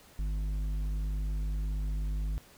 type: tone with tanh clipping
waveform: sine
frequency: 50.8 Hz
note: G#1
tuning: 38 cents flat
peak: -31 dBFS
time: 0.19-2.38 s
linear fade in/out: 0 ms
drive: 9 dB
effects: pink hiss -57 dBFS RMS until 2.57 s